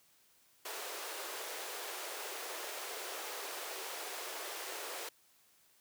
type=high-pass noise; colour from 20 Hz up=pink; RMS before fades=-43 dBFS; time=0.65-5.09 s; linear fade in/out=5 ms; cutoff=370 Hz; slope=48 dB/octave; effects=white hiss -68 dBFS RMS until 5.8 s + high-pass 60 Hz 12 dB/octave